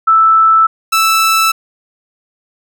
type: tone pair in turn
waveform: sine / sawtooth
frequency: 1318.5 / 1318.5 Hz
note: E6 / E6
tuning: 0 / 0 cents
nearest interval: unison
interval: 0 cents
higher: neither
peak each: -5 dBFS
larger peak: neither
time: 0.07-0.67 / 0.92-1.52 s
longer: neither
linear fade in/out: 10 ms
effects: none